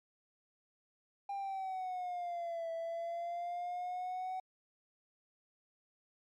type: exponential two-way sweep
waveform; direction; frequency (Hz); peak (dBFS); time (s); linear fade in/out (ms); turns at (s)
triangle; down then up; 801 to 659 to 751; -34; 1.29-4.4; 5; 2.71
effects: tanh soft clip ceiling -31 dBFS + MP3 96 kbps